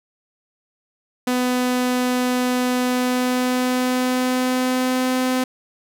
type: tone with pitch glide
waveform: sawtooth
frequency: 250 to 255.8 Hz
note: B3 to C4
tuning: +21 to -39 cents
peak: -14 dBFS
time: 1.27-5.44 s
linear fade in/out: 5 ms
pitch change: +40 cents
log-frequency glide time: 2.85-5.1 s
effects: none